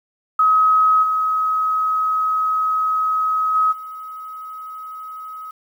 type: tone with level steps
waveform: sine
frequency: 1272 Hz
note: D#6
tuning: 38 cents sharp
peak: -11 / -16 / -13 / -30 dBFS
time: 0.39-5.51 s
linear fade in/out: 5 ms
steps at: 1.02 / 3.54 / 3.71 s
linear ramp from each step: 20 ms
effects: 8-bit